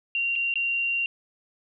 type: tone with dropouts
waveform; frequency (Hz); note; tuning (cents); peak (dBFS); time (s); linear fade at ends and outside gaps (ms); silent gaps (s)
sine; 2763; F7; -19; -23; 0.15-1.06; 1; 0.355-0.36 / 0.54-0.556
effects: none